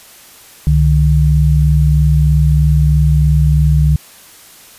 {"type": "tone pair together", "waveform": "sine", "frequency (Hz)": [67.4, 150.52], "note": ["C#2", "D3"], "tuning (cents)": [-48, 43], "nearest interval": "octave + major second", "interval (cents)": 1391, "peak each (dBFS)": -10, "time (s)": [0.67, 3.96], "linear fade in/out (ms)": 0, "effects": ["white hiss -40 dBFS RMS until 4.78 s", "resampled to 32000 Hz"]}